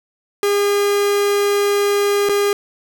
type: tone with dropouts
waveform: 45% pulse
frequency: 406.2 Hz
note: G#4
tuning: 38 cents flat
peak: -14 dBFS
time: 0.43-2.53 s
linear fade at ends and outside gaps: 1 ms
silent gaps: 2.289-2.294 s
effects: none